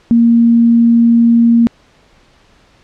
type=tone; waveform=sine; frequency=233.1 Hz; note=A#3; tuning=in tune; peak=-5 dBFS; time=0.11-1.67 s; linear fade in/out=0 ms; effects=pink hiss -49 dBFS RMS until 2.83 s + low-pass 5000 Hz 12 dB/octave